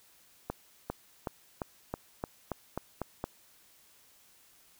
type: accelerating click train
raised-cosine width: 1 ms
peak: -19 dBFS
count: 10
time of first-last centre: 0.5-3.241 s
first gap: 400 ms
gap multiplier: 0.93
effects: white hiss -62 dBFS RMS until 4.79 s